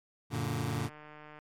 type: chord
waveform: sawtooth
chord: Gb augmented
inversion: none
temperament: just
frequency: 92.5 / 115.62 / 144.53 Hz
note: Gb2 / Bb2 / D3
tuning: 0 / -14 / -27 cents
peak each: -35 / -30 / -31 dBFS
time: 0.3-0.9 s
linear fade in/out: 50 ms
type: click train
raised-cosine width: 0.5 ms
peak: -35 dBFS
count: 108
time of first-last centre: 0.68-1.389 s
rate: 151 Hz
effects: MP3 64 kbps